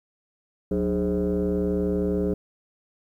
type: tone with frequency modulation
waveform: sine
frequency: 298.5 Hz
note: D4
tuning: 28 cents sharp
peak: -20 dBFS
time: 0.71-2.34 s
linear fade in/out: 5 ms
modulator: 113 Hz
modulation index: 1.7
effects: tanh soft clip ceiling -18 dBFS + 10-bit